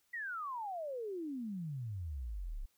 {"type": "exponential sweep", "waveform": "sine", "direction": "down", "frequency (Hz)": [1975.5, 30.87], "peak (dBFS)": -38, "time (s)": [0.13, 2.66], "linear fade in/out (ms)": 10, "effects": ["white hiss -75 dBFS RMS until 2.77 s"]}